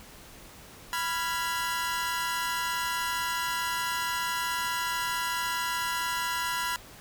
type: chord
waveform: sawtooth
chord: F diminished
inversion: second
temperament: equal with one note detuned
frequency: 987.8 / 1385.7 / 1661.2 Hz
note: Cb6 / F6 / Ab6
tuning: 0 / -14 / 0 cents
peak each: -27 / -30 / -32 dBFS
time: 0.93-6.76 s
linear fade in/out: 0 ms
effects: pink hiss -49 dBFS RMS until 7 s